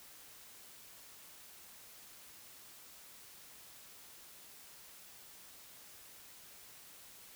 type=silence; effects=white hiss -56 dBFS RMS until 7.35 s